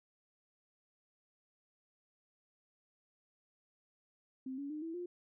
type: tone with pitch steps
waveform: sine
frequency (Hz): 261.6 / 282 / 304 / 327.7 / 353.3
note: C4 / C#4 / D#4 / E4 / F4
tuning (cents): 0 / +30 / -40 / -10 / +20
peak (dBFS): -39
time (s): 4.46-5.06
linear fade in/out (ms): 5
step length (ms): 120
effects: none